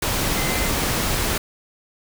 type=tone in noise; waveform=sine; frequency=2061 Hz; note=C7; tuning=27 cents flat; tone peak=-30 dBFS; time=0.37-0.69 s; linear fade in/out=5 ms; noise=pink; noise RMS=-22 dBFS; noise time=0.02-1.38 s; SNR=-11 dB; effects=none